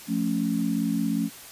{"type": "chord", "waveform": "sine", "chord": "F augmented", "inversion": "none", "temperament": "equal", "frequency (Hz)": [174.61, 220, 277.2], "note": ["F3", "A3", "C#4"], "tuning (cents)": [0, 0, 0], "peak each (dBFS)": [-29, -26, -27], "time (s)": [0.07, 1.3], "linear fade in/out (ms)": 50, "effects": ["white hiss -44 dBFS RMS until 1.51 s", "resampled to 32000 Hz"]}